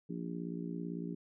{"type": "harmonic tone", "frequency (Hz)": 57.9, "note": "A#1", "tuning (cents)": -11, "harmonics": [3, 4, 5, 6, 7], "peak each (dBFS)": [-40, -45, -43, -49, -48], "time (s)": [0.09, 1.15], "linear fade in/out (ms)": 10, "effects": []}